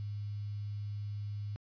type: tone with quantisation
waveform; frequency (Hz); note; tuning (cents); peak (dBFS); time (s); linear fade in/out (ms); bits
sine; 103; G#2; -14; -36; 0-1.56; 0; 10
effects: resampled to 11025 Hz